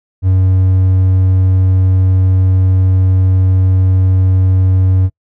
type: tone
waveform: triangle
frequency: 93.6 Hz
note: F#2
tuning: 20 cents sharp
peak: -5 dBFS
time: 0.22-5.1 s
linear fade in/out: 50 ms
effects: noise-tail reverb RT60 0.1 s tail -26 dB re dry